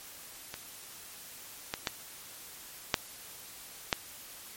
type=clicks; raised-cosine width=0.2 ms; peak=-21 / -14 / -12 / -6 / -7 dBFS; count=5; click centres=0.541 / 1.739 / 1.872 / 2.942 / 3.928 s; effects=white hiss -48 dBFS RMS until 4.56 s + MP3 64 kbps